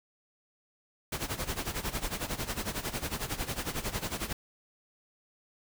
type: noise with tremolo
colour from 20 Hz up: pink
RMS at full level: -32 dBFS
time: 1.12-4.33 s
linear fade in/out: 5 ms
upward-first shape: sine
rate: 11 Hz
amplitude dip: 80%
effects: none